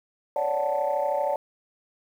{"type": "chord", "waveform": "sine", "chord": "D major seventh", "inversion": "third", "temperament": "equal", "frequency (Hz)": [554.4, 587.3, 740, 880], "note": ["C#5", "D5", "F#5", "A5"], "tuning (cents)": [0, 0, 0, 0], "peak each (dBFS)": [-28, -26, -30, -28], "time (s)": [0.36, 1.36], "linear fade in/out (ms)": 2, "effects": ["tanh soft clip ceiling -15 dBFS", "9-bit"]}